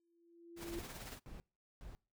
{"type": "tone with exponential growth", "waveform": "sine", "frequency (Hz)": 339.6, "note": "F4", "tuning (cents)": -48, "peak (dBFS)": -39, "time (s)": [0, 0.79], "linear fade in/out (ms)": 1, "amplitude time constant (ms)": 170}
{"type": "noise with tremolo", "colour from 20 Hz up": "pink", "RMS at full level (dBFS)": -47, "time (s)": [0.56, 1.2], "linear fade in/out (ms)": 50, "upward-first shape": "triangle", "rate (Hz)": 18, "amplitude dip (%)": 55}
{"type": "noise bursts", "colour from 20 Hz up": "brown", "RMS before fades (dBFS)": -50, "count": 3, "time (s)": [0.71, 1.95], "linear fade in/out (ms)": 0, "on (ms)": 140, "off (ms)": 410}
{"effects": ["noise-tail reverb RT60 0.4 s tail -26 dB re dry"]}